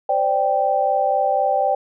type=chord; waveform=sine; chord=C suspended second; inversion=none; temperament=equal; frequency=523.3 / 587.3 / 784 Hz; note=C5 / D5 / G5; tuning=0 / 0 / 0 cents; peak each=-23 / -21 / -18 dBFS; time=0.09-1.75 s; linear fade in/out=5 ms; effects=none